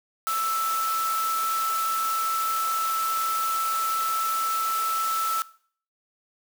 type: tone in noise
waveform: sine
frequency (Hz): 1318.5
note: E6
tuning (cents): 0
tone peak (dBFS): -24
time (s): 0.27-5.42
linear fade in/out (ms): 0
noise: white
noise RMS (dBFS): -33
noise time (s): 0.27-5.42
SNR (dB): +6
effects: noise-tail reverb RT60 0.5 s tail -19 dB re dry + high-pass 400 Hz 12 dB/octave